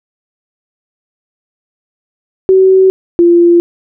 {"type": "tone pair in turn", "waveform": "sine", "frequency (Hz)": [378.9, 344.4], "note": ["F#4", "F4"], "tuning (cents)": [41, -24], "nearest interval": "major second", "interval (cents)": 165, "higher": "first", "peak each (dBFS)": -3, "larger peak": "neither", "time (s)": [[2.49, 2.9], [3.19, 3.6]], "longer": "neither", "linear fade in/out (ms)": 0, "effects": []}